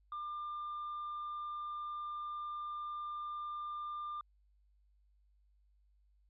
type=tone with hard clipping; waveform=triangle; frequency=1197 Hz; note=D6; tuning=33 cents sharp; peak=-40 dBFS; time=0.12-4.21 s; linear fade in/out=2 ms; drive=5 dB; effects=added 50 Hz sine -67 dBFS peak until 6.29 s + resampled to 11025 Hz